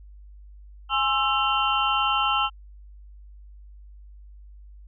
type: tone cluster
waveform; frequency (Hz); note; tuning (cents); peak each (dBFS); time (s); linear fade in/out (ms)
sine; 829 / 1061 / 1331 / 2774 / 3079; G#5 / C6 / E6 / F7 / G7; -3 / +24 / +16 / -12 / -32; -27 / -28 / -24 / -28 / -28; 0.89-2.5; 50
effects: added 50 Hz sine -43 dBFS peak until 4.87 s